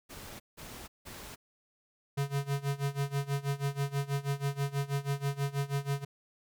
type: noise bursts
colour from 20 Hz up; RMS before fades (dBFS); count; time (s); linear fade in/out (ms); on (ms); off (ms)
pink; -46; 3; 0.09-1.36; 20; 310; 170
type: tone with tremolo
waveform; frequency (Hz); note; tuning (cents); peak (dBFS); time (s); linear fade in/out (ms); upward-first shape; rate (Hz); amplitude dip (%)
square; 140.2; C#3; +20; -28; 2.17-6.05; 10; sine; 6.2; 90
effects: none